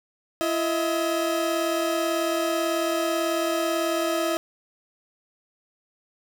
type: tone pair together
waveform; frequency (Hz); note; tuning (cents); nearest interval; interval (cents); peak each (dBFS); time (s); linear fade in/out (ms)
30% pulse; 336.6 / 635; E4 / D#5; +36 / +35; major seventh; 1099; -23; 0.41-4.37; 0
effects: none